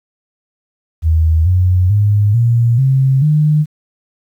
sine tone with pitch steps, 80.3 / 91.18 / 103.54 / 117.57 / 133.5 / 151.59 Hz, E2 / F#2 / G#2 / A#2 / C3 / D#3, -45 / -25 / -5 / +15 / +35 / -45 cents, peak -8 dBFS, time 1.02-3.66 s, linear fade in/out 50 ms, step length 440 ms, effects 8-bit

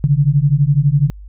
sine beating tone pair, 137.3 / 149.3 Hz, C#3 / D3, -16 / +29 cents, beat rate 12 Hz, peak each -13 dBFS, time 0.04-1.1 s, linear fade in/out 0 ms, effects added 50 Hz sine -32 dBFS peak until 1.28 s

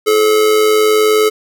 square tone with amplitude modulation, 430 Hz, A4, 40 cents flat, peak -7 dBFS, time 0.06-1.3 s, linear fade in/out 20 ms, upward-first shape sine, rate 99.6 Hz, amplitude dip 50%, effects none

